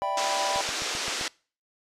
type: chord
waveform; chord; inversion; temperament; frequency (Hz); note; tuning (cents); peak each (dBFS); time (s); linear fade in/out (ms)
triangle; E minor seventh; third; equal; 587.3 / 659.3 / 784 / 987.8; D5 / E5 / G5 / B5; 0 / 0 / 0 / 0; -31 / -33 / -28 / -28; 0.02-0.61; 0
type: band-pass noise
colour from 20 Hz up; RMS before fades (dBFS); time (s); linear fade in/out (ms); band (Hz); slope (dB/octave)
white; -31; 0.17-1.28; 2; 290 to 6600; 24
type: click train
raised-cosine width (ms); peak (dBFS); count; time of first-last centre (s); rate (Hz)
2; -25; 6; 0.56-1.212; 7.67
effects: noise-tail reverb RT60 0.4 s tail -25 dB re dry + resampled to 32000 Hz